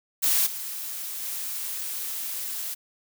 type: noise with level steps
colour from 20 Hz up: blue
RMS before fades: -22 / -34 / -32 dBFS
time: 0.22-2.75 s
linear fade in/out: 20 ms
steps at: 0.46 / 1.22 s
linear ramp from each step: 10 ms
effects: none